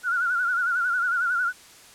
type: tone with vibrato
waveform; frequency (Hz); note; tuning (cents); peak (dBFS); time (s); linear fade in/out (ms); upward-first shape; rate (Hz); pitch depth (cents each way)
sine; 1434; F6; +45; -21; 0.03-1.53; 50; sine; 11; 80
effects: white hiss -49 dBFS RMS until 1.94 s + low-pass 10000 Hz 12 dB/octave